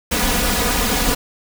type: noise with comb filter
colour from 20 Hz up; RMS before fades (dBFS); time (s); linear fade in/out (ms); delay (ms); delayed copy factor
pink; -18; 0.11-1.15; 10; 4.1; +0.85
effects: none